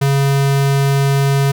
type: tone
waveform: square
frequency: 138.59 Hz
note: C#3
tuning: in tune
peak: -12 dBFS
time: 0.01-1.52 s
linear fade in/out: 10 ms
effects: none